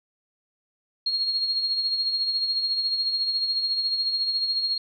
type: tone with tremolo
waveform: sine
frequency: 4272 Hz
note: C8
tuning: 35 cents sharp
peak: -20 dBFS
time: 1.06-4.78 s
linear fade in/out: 5 ms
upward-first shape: triangle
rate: 14 Hz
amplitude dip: 55%
effects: none